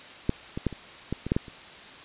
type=clicks; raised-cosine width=3 ms; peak=-9 / -18 / -11 / -25 / -15 / -19 / -9 / -11 / -30 dBFS; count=9; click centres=0.294 / 0.575 / 0.667 / 0.727 / 1.126 / 1.266 / 1.319 / 1.365 / 1.482 s; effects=white hiss -45 dBFS RMS until 2.04 s + resampled to 8000 Hz